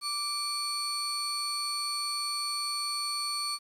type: tone pair together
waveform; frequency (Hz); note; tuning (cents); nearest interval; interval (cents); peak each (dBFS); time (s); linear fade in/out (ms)
35% pulse; 1174.7 / 4435; D6 / C#8; 0 / 0; octave + major seventh; 2300; -34 / -30; 0.01-3.59; 50
effects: resampled to 32000 Hz + 10-bit